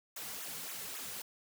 white noise with flanger, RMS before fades -43 dBFS, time 0.16-1.22 s, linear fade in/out 5 ms, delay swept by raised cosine 0.2 to 3.3 ms, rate 3.7 Hz, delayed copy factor -1, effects none

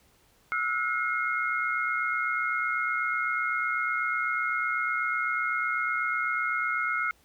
sine tone cluster, 1314 / 1442 / 2147 Hz, E6 / F#6 / C7, -6 / -45 / +44 cents, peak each -30 dBFS, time 0.52-7.11 s, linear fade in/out 0 ms, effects pink hiss -63 dBFS RMS until 7.24 s

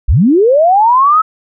sine linear sweep, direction up, 36.4 to 1308 Hz, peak -5 dBFS, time 0.08-1.22 s, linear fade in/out 10 ms, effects none

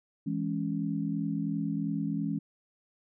sine chord, C# minor, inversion first, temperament equal, 164.81 / 207.7 / 277.2 Hz, E3 / G#3 / C#4, 0 / 0 / 0 cents, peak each -33 dBFS, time 0.26-2.39 s, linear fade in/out 10 ms, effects none

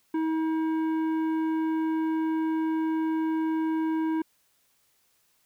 sine tone with tanh clipping, 319.2 Hz, D#4, 44 cents sharp, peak -26 dBFS, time 0.14-4.22 s, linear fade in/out 5 ms, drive 11 dB, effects white hiss -68 dBFS RMS until 5.45 s

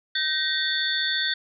sine tone cluster, 1547 / 1875 / 3461 / 3615 / 4423 Hz, G6 / A#6 / A7 / A7 / C#8, -23 / +10 / -29 / +46 / -5 cents, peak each -29 dBFS, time 0.15-1.34 s, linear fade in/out 5 ms, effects none

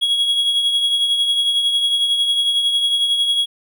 triangle tone with tremolo, 3322 Hz, G#7, in tune, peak -11 dBFS, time 0.01-3.46 s, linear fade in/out 20 ms, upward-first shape triangle, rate 11 Hz, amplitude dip 50%, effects none

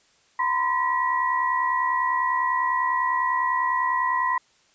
sine tone cluster, 953 / 1023 / 1927 Hz, A#5 / C6 / B6, +38 / -39 / -43 cents, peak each -29 / -22 / -27 dBFS, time 0.39-4.38 s, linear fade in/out 5 ms, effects white hiss -61 dBFS RMS until 4.74 s + resampled to 16000 Hz

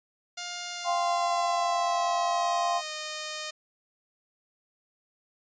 5% pulse tone with pitch glide, 706 to 614.6 Hz, F5 to D#5, +19 to -21 cents, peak -22 dBFS, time 0.37-3.51 s, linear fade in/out 10 ms, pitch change -240 cents, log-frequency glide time 0.72-2.93 s
sine chord, F suspended second, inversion none, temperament equal with one note detuned, 693.6 / 784 / 1046.5 Hz, F5 / G5 / C6, -12 / 0 / 0 cents, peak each -27 / -33 / -29 dBFS, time 0.84-2.82 s, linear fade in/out 50 ms
effects resampled to 16000 Hz

